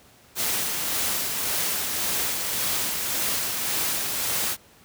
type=noise with tremolo; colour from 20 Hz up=white; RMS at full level=-25 dBFS; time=0.35-4.57 s; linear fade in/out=50 ms; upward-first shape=sine; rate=1.8 Hz; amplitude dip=30%; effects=pink hiss -54 dBFS RMS until 4.84 s + high-pass 60 Hz 12 dB/octave